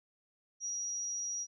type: tone with amplitude modulation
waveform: sine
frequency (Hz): 5740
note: F8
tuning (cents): +47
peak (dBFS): -32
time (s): 0.6-1.47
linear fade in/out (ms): 50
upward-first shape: sine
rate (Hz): 206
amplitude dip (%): 60
effects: none